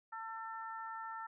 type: harmonic tone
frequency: 448 Hz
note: A4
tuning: 31 cents sharp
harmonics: 2 / 3 / 4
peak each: -45 / -45 / -51 dBFS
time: 0.12-1.27 s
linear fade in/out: 10 ms
effects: none